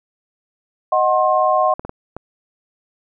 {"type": "chord", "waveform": "sine", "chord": "C diminished", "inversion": "first", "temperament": "equal with one note detuned", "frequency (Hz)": [622.3, 740, 1064.2], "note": ["Eb5", "Gb5", "C6"], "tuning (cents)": [0, 0, 29], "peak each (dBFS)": -17, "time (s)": [0.92, 1.74], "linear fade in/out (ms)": 5}
{"type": "clicks", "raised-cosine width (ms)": 1, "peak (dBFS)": -15, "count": 4, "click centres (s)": [1.795, 1.85, 1.894, 2.166]}
{"effects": []}